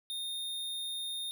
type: tone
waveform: square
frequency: 3664 Hz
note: A#7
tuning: 31 cents flat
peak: -36 dBFS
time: 0.1-1.31 s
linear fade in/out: 0 ms
effects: none